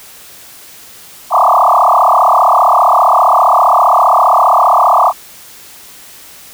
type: tone with frequency modulation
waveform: sine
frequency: 938 Hz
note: A#5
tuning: 11 cents sharp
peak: -5 dBFS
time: 1.3-5.13 s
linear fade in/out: 50 ms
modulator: 35.1 Hz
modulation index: 7.7
effects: white hiss -36 dBFS RMS until 6.53 s